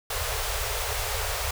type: band-stop noise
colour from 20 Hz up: pink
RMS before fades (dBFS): -29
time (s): 0.1-1.51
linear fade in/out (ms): 5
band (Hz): 110 to 410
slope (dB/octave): 96
effects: none